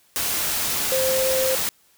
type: tone in noise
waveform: sine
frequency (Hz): 523.3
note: C5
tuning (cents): 0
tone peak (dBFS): -20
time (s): 0.92-1.55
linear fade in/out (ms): 0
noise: white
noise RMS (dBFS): -24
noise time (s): 0.16-1.69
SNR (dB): +1
effects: white hiss -59 dBFS RMS until 1.97 s